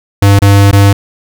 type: tone with dropouts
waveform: square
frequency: 99.9 Hz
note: G2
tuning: 33 cents sharp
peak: -3 dBFS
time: 0.22-0.93 s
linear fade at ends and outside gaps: 5 ms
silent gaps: 0.391-0.419 / 0.713-0.728 s
effects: none